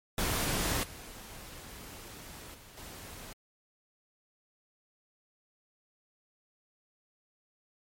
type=noise with level steps; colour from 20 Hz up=pink; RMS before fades=-31 / -47 / -53 / -46 dBFS; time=0.18-3.33 s; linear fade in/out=2 ms; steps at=0.83 / 2.54 / 2.77 s; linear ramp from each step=5 ms; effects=MP3 64 kbps